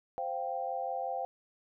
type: chord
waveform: sine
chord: C suspended fourth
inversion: none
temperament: equal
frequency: 523.3 / 698.5 / 784 Hz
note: C5 / F5 / G5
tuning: 0 / 0 / 0 cents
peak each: -38 / -37 / -36 dBFS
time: 0.18-1.25 s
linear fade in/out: 0 ms
effects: none